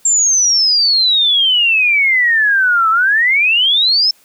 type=exponential two-way sweep; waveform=sine; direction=down then up; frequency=7459 to 1291 to 5360 Hz; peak=-9 dBFS; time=0.05-4.11 s; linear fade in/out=5 ms; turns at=2.9 s; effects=white hiss -51 dBFS RMS until 4.24 s